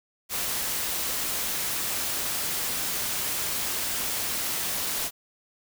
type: noise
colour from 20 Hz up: white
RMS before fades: -29 dBFS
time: 0.29-5.11 s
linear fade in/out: 50 ms
effects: none